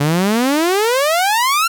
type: exponential sweep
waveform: sawtooth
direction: up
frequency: 139.4 to 1396.9 Hz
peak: -9 dBFS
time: 0-1.68 s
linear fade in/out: 10 ms
effects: none